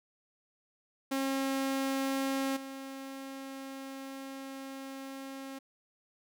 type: tone with level steps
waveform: sawtooth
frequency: 269.9 Hz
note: C#4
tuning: 46 cents flat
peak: -26 / -37 dBFS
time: 1.11-5.59 s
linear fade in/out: 10 ms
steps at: 2.56 s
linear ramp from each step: 10 ms
effects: none